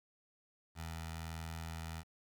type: tone with notch filter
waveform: 15% pulse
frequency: 81.3 Hz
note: E2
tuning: 23 cents flat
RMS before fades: -44 dBFS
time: 0.75-2.04 s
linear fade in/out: 50 ms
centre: 310 Hz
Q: 0.54
effects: 11-bit